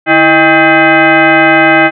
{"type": "tone with frequency modulation", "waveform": "sine", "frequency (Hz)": 623, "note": "D#5", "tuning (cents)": 2, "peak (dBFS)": -3, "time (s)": [0.06, 1.91], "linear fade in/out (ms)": 50, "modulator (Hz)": 475, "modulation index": 3.6, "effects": []}